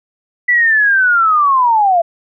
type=linear sweep; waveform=sine; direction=down; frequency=1983 to 659.3 Hz; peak=-8 dBFS; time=0.48-2.02 s; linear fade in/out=10 ms; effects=none